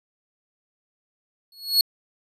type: tone with exponential growth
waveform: 45% pulse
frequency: 4347 Hz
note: C#8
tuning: 35 cents flat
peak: -11 dBFS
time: 1.52-1.81 s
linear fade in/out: 2 ms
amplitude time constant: 61 ms
effects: resampled to 32000 Hz